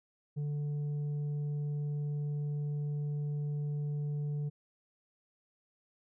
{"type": "tone with tanh clipping", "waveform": "sine", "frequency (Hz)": 146.7, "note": "D3", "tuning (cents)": -2, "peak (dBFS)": -33, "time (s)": [0.36, 4.5], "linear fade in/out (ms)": 20, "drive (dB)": 4, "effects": []}